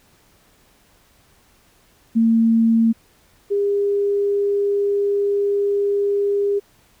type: tone pair in turn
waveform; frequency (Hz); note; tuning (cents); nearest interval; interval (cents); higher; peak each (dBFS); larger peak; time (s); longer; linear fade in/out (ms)
sine; 227.1 / 403.8; A#3 / G#4; -45 / -49; minor seventh; 996; second; -12 / -16; first; 2.15-2.93 / 3.5-6.6; second; 20
effects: pink hiss -56 dBFS RMS until 7 s